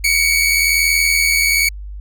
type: tone pair together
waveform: sawtooth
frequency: 2204 / 2285 Hz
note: C#7 / D7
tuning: -11 / -48 cents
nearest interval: minor second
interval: 63 cents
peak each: -12 dBFS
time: 0.04-1.69 s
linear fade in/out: 5 ms
effects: added 50 Hz sine -27 dBFS peak until 2 s